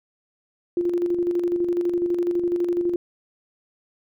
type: tone with tremolo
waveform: sine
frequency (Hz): 349.2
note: F4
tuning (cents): 0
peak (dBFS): -18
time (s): 0.77-2.96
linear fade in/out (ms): 2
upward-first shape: square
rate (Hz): 12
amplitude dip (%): 45
effects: none